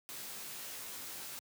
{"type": "noise with comb filter", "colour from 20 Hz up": "white", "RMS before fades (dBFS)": -45, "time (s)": [0.09, 1.39], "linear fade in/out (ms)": 0, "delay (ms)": 17, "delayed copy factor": -0.8, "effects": ["high-pass 100 Hz 12 dB/octave"]}